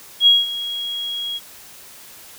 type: tone with ADSR envelope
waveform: sine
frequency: 3300 Hz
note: G#7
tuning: 12 cents flat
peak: -7 dBFS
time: 0.2-1.4 s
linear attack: 66 ms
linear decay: 190 ms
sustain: -16 dB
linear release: 37 ms
effects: white hiss -42 dBFS RMS until 2.38 s

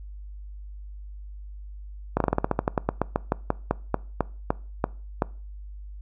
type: slowing click train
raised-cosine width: 1 ms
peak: -7 dBFS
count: 22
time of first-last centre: 2.17-5.222 s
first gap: 33 ms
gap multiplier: 1.13
effects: noise-tail reverb RT60 0.4 s tail -22 dB re dry + added 50 Hz sine -37 dBFS peak until 6.01 s

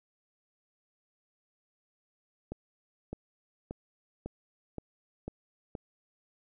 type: accelerating click train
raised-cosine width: 2 ms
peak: -24 dBFS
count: 7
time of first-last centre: 2.52-5.752 s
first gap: 610 ms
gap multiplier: 0.95
effects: none

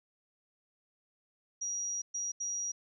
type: tone bursts at uneven times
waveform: sine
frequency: 5750 Hz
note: F8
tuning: 50 cents sharp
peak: -33 dBFS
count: 3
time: 1.61-2.02 / 2.14-2.32 / 2.4-2.72 s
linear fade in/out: 10 ms
effects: none

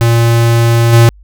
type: tone with level steps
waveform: square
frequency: 116.54 Hz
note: A#2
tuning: in tune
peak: -7 / -3 dBFS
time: 0.01-1.09 s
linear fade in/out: 0 ms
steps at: 0.92 s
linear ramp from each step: 20 ms
effects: added 50 Hz sine -36 dBFS peak until 1.23 s

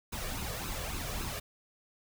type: noise with flanger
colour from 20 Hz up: pink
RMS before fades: -37 dBFS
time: 0.12-1.4 s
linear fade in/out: 10 ms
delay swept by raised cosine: 0.76 to 1.76 ms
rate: 3.6 Hz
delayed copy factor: +0.6
effects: none

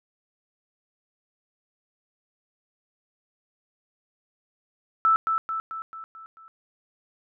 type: tone with echo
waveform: sine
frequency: 1318.5 Hz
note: E6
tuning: in tune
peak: -16 dBFS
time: 5.05-5.16 s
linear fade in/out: 0 ms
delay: 220 ms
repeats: 6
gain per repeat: -5 dB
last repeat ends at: 6.48 s
effects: none

